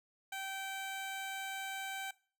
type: tone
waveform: 15% pulse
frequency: 775 Hz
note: G5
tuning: 20 cents flat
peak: -33 dBFS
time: 0.32-2.11 s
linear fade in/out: 5 ms
effects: noise-tail reverb RT60 0.4 s tail -20 dB re dry